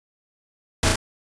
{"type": "noise with echo", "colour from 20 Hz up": "pink", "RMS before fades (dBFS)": -19, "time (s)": [0.83, 0.89], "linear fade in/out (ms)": 2, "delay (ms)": 34, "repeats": 2, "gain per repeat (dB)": -2, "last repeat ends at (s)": 0.958, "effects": ["resampled to 22050 Hz"]}